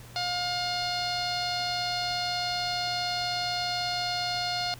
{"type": "tone with low-pass filter", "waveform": "sawtooth", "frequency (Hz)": 712, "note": "F5", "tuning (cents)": 33, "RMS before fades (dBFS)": -30, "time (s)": [0.16, 4.74], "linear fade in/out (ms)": 0, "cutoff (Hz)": 4500, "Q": 6.9, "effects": ["added 120 Hz sine -46 dBFS peak until 4.79 s", "pink hiss -50 dBFS RMS until 4.79 s"]}